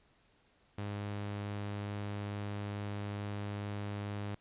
sawtooth tone, 102.3 Hz, G#2, 26 cents flat, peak -33 dBFS, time 0.78-4.35 s, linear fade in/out 5 ms, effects pink hiss -69 dBFS RMS until 4.4 s + resampled to 8000 Hz

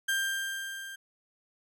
35% pulse tone with level ramp, 1587 Hz, G6, 21 cents sharp, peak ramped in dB -24 to -39 dBFS, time 0.08-0.96 s, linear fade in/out 10 ms, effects none

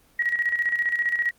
sine tone with tremolo, 1908 Hz, A#6, 40 cents sharp, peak -19 dBFS, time 0.19-1.31 s, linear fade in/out 5 ms, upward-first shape square, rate 15 Hz, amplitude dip 60%, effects pink hiss -59 dBFS RMS until 1.38 s + Opus 24 kbps

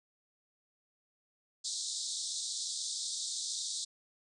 pink band-pass noise, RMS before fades -38 dBFS, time 1.64-3.85 s, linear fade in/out 10 ms, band 3600 to 8900 Hz, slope 96 dB/octave, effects none

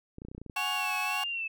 clicks, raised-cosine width 3 ms, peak -29 dBFS, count 10, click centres 0.184 / 0.219 / 0.25 / 0.285 / 0.315 / 0.349 / 0.38 / 0.416 / 0.463 / 0.498 s
sine tone with vibrato, 2694 Hz, E7, 37 cents sharp, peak -31 dBFS, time 0.56-1.48 s, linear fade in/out 10 ms, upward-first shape sine, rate 1.8 Hz, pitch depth 68 cents each way
35% pulse chord, F# suspended second, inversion none, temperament just, 740 / 832.5 / 1110 Hz, F#5 / G#5 / C#6, 0 / +4 / +2 cents, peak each -36 / -34 / -34 dBFS, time 0.56-1.24 s, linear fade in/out 5 ms
effects none

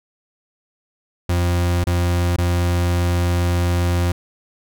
40% pulse tone with dropouts, 87.5 Hz, F2, 4 cents sharp, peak -15 dBFS, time 1.29-4.12 s, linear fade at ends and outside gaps 5 ms, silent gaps 1.841-1.869 / 2.364-2.383 s, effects none

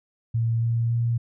sine tone with pitch steps, 114.9 / 116.17 / 117.45 Hz, A#2 / A#2 / A#2, -25 / -6 / +13 cents, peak -20 dBFS, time 0.34-1.18 s, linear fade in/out 10 ms, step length 280 ms, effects none

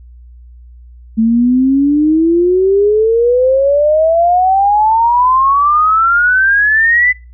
sine exponential sweep, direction up, 220 to 2017 Hz, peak -7 dBFS, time 1.17-7.13 s, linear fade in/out 20 ms, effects noise-tail reverb RT60 0.3 s tail -24 dB re dry + added 60 Hz sine -34 dBFS peak until 7.33 s

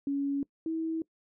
sine tone pair in turn, 280 / 323.6 Hz, C#4 / E4, +18 / -32 cents, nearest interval minor third, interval 250 cents, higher second, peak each -27 / -29 dBFS, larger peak first, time 0.07-0.43 / 0.66-1.02 s, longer neither, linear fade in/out 2 ms, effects noise-tail reverb RT60 0.1 s tail -22 dB re dry

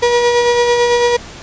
35% pulse tone with tremolo, 480.5 Hz, B4, 48 cents flat, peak -7 dBFS, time 0.02-1.17 s, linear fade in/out 10 ms, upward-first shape sine, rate 9 Hz, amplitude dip 35%, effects pink hiss -33 dBFS RMS until 1.42 s + resampled to 16000 Hz

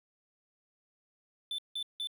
triangle tone bursts, 3526 Hz, A7, 3 cents sharp, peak -32 dBFS, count 3, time 1.51-2.072 s, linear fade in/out 2 ms, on 74 ms, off 170 ms, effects none

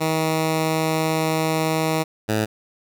10% pulse tone pair in turn, 159 / 107.97 Hz, D#3 / A2, +38 / -32 cents, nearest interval perfect fifth, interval 670 cents, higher first, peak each -11 dBFS, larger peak neither, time 0-2.04 / 2.28-2.46 s, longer first, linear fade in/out 20 ms, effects none

